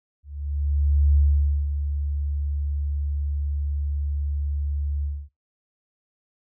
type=tone with ADSR envelope; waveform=sine; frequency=72 Hz; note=D2; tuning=34 cents flat; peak=-14 dBFS; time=0.23-5.29 s; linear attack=930 ms; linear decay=510 ms; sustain=-9 dB; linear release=250 ms; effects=noise-tail reverb RT60 0.2 s tail -22 dB re dry